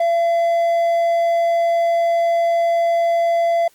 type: tone with hard clipping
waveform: triangle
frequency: 678 Hz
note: E5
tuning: 49 cents sharp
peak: -15 dBFS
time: 0-3.68 s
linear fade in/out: 5 ms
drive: 6 dB
effects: white hiss -55 dBFS RMS until 3.74 s + Opus 32 kbps